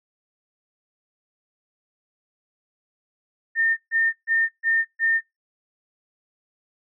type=tone bursts; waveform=sine; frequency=1816 Hz; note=A#6; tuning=46 cents flat; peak=-17 dBFS; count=5; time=3.55-5.21 s; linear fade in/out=50 ms; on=220 ms; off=140 ms; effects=noise-tail reverb RT60 0.2 s tail -25 dB re dry